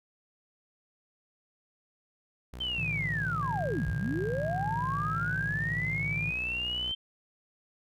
sawtooth tone with pitch glide, 61.74 to 61.31 Hz, B1 to B1, 0 to -12 cents, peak -37 dBFS, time 2.53-6.92 s, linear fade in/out 0 ms, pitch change -12 cents, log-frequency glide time 4.45-5.03 s
sine linear two-way sweep, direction down then up, 3136 to 46.25 to 3136 Hz, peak -30 dBFS, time 2.6-6.95 s, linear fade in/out 10 ms, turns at 3.88 s
sine chord, A suspended fourth, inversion none, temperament equal, 110 / 146.83 / 164.81 Hz, A2 / D3 / E3, 0 / 0 / 0 cents, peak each -37 dBFS, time 2.78-6.31 s, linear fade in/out 5 ms
sine tone with vibrato, 1619 Hz, G#6, 45 cents flat, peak -40 dBFS, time 3.42-5.43 s, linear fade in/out 10 ms, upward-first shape sine, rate 3.2 Hz, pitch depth 18 cents each way
effects none

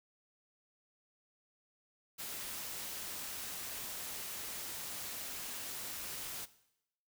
white noise, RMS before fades -43 dBFS, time 2.18-6.46 s, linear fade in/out 20 ms, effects noise-tail reverb RT60 0.8 s tail -17 dB re dry

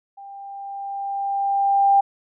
sine tone with level ramp, 794 Hz, G5, 22 cents sharp, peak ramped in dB -37 to -11 dBFS, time 0.17-2.01 s, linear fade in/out 10 ms, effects none

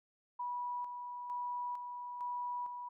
sine tone with tremolo, 977 Hz, B5, 19 cents flat, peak -36 dBFS, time 0.39-2.89 s, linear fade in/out 10 ms, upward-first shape square, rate 1.1 Hz, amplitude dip 45%, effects none

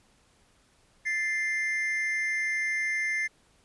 triangle tone pair together, 1760.6 / 2093 Hz, A6 / C7, +1 / 0 cents, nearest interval minor third, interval 299 cents, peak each -30 / -26 dBFS, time 1.05-3.28 s, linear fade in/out 20 ms, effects pink hiss -64 dBFS RMS until 3.64 s + resampled to 24000 Hz

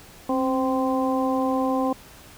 harmonic tone with a mistuned harmonic, 259.6 Hz, C4, 13 cents flat, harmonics 1 / 2 / 3 / 4, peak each -23 / -26 / -28 / -29 dBFS, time 0.29-1.93 s, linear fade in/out 5 ms, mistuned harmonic 1, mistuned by +43 cents, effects pink hiss -47 dBFS RMS until 2.37 s

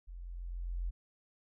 sine tone with level ramp, 43.65 Hz, F1, in tune, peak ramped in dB -44 to -32 dBFS, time 0.07-0.91 s, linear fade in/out 20 ms, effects none

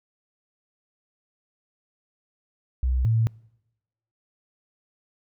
sine tone pair in turn, 63.3 / 112.79 Hz, B1 / A2, +43 / +43 cents, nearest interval minor seventh, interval 1000 cents, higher second, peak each -20 / -18 dBFS, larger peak second, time 2.83-3.05 / 3.05-3.27 s, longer neither, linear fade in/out 0 ms, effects noise-tail reverb RT60 0.9 s tail -26 dB re dry

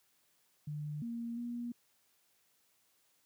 sine tone with pitch steps, 149.1 / 233.6 / 239 Hz, D3 / A#3 / A#3, +27 / +4 / +43 cents, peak -37 dBFS, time 0.67-1.72 s, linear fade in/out 5 ms, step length 350 ms, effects white hiss -73 dBFS RMS until 3.25 s + high-pass 80 Hz 12 dB/octave

